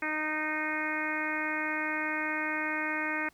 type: harmonic tone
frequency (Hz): 308.3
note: D#4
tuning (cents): -16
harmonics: 1 / 2 / 3 / 4 / 5 / 6 / 7 / 8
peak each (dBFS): -37 / -41 / -39 / -40 / -36 / -36 / -36 / -40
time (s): 0.02-3.29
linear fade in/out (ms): 5
effects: pink hiss -64 dBFS RMS until 3.33 s